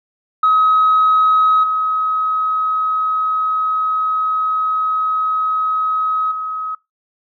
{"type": "tone with level steps", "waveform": "sine", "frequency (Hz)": 1272, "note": "D#6", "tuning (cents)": 38, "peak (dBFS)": [-8, -14, -20], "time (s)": [0.43, 6.75], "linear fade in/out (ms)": 5, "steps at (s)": [1.63, 6.31], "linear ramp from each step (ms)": 10, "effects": ["noise-tail reverb RT60 0.2 s tail -22 dB re dry", "tanh soft clip ceiling -6 dBFS"]}